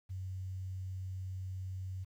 sine tone with quantisation, 93.7 Hz, F#2, 22 cents sharp, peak -38 dBFS, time 0.09-2.05 s, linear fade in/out 20 ms, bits 11, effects none

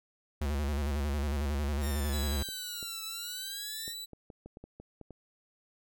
square tone with vibrato, 72 Hz, D2, 34 cents flat, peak -30 dBFS, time 0.41-2.43 s, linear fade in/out 5 ms, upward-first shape square, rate 11 Hz, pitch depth 72 cents each way
5% pulse linear two-way sweep, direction down then up, 1864.7 to 1300 to 1864.7 Hz, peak -31 dBFS, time 1.8-3.95 s, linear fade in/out 50 ms, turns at 3.05 s
sawtooth tone, 3952 Hz, B7, in tune, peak -36 dBFS, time 2.12-4.06 s, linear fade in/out 20 ms
clicks, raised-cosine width 2 ms, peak -33 dBFS, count 11, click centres 2.488 / 2.828 / 3.879 / 4.133 / 4.302 / 4.46 / 4.571 / 4.64 / 4.8 / 5.013 / 5.107 s
effects none

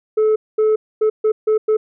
sine tone bursts at uneven times, 432.8 Hz, A4, 29 cents flat, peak -9 dBFS, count 6, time 0.17-0.36 / 0.58-0.76 / 1.01-1.1 / 1.24-1.32 / 1.47-1.58 / 1.68-1.77 s, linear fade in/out 10 ms, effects tanh soft clip ceiling -11 dBFS

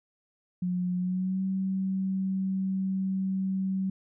sine tone with pitch glide, 180 to 190.7 Hz, F#3 to G3, -47 to -47 cents, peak -26 dBFS, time 0.62-3.9 s, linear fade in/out 5 ms, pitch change +100 cents, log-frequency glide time 0.97-1.43 s, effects none

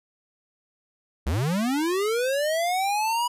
square linear sweep, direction up, 58.27 to 979 Hz, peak -23 dBFS, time 1.26-3.28 s, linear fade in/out 10 ms, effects resampled to 32000 Hz

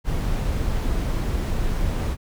brown noise, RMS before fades -23 dBFS, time 0.04-2.17 s, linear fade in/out 50 ms, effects none

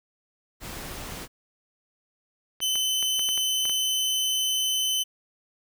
pink noise, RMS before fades -37 dBFS, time 0.6-1.28 s, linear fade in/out 50 ms
clicks, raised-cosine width 0.3 ms, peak -21 dBFS, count 8, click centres 2.604 / 2.756 / 3.027 / 3.194 / 3.289 / 3.377 / 3.654 / 3.696 s
sawtooth tone, 3044 Hz, F#7, 48 cents sharp, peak -20 dBFS, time 2.61-5.04 s, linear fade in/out 20 ms
effects none

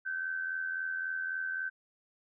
sine tone with amplitude modulation, 1541 Hz, G6, 30 cents flat, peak -30 dBFS, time 0.05-1.7 s, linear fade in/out 20 ms, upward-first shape sine, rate 83.7 Hz, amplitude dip 55%, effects none

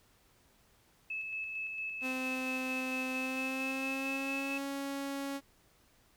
sine tone with tremolo, 2603 Hz, E7, 22 cents flat, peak -35 dBFS, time 1.1-4.58 s, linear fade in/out 5 ms, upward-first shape square, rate 4.4 Hz, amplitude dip 30%
sawtooth tone with pitch glide, 258.5 to 277.1 Hz, C4 to C#4, -21 to -1 cents, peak -32 dBFS, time 2.01-5.41 s, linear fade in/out 50 ms, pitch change +120 cents, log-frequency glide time 3.13-4.66 s
effects pink hiss -67 dBFS RMS until 6.16 s

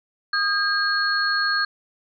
sine tone cluster, 1240 / 1613 / 4313 Hz, D#6 / G6 / C#8, -6 / +49 / -48 cents, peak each -26 / -21 / -25 dBFS, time 0.33-1.65 s, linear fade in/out 5 ms, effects none

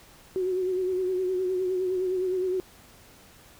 sine tone with vibrato, 370 Hz, F#4, in tune, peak -24 dBFS, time 0.36-2.6 s, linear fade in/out 0 ms, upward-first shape sine, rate 9.7 Hz, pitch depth 42 cents each way, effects pink hiss -53 dBFS RMS until 3.59 s

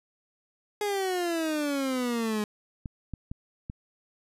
30% pulse exponential sweep, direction down, 420 to 207.7 Hz, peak -24 dBFS, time 0.81-2.44 s, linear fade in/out 2 ms
clicks, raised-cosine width 5 ms, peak -23 dBFS, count 4, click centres 2.858 / 3.137 / 3.315 / 3.699 s
effects resampled to 32000 Hz

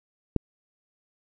click, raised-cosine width 3 ms, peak -9 dBFS, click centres 0.363 s, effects none

